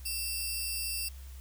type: tone pair together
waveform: 10% pulse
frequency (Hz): 2686 / 4769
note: E7 / D8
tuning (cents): +32 / +26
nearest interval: minor seventh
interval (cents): 994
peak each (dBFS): -28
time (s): 0.05-1.09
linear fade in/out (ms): 10
effects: added 66 Hz sine -43 dBFS peak until 1.4 s + white hiss -57 dBFS RMS until 1.4 s